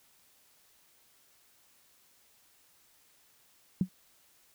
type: tone with exponential decay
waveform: sine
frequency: 185 Hz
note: F#3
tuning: in tune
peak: -20 dBFS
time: 3.81-3.89 s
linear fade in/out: 2 ms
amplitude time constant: 16 ms
effects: white hiss -65 dBFS RMS until 4.54 s